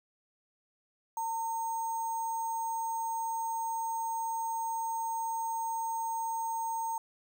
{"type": "tone with sample-and-hold", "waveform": "sine", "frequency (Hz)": 909, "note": "A#5", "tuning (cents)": -44, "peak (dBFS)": -31, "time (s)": [1.17, 6.98], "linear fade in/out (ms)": 2, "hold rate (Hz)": 7350, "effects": []}